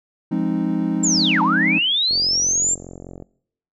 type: chord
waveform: triangle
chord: F minor seventh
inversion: none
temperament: equal with one note detuned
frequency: 174.61 / 207.7 / 263.9 / 311.1 Hz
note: F3 / Ab3 / C4 / Eb4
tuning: 0 / 0 / +15 / 0 cents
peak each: -22 dBFS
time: 0.31-1.79 s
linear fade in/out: 10 ms
type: linear two-way sweep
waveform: sine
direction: down then up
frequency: 7459 to 840 to 7459 Hz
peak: -16 dBFS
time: 1.03-2.75 s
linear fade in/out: 10 ms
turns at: 1.42 s
type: click train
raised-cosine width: 2 ms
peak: -22 dBFS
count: 51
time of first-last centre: 2.11-3.224 s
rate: 44.9 Hz
effects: noise-tail reverb RT60 0.7 s tail -24 dB re dry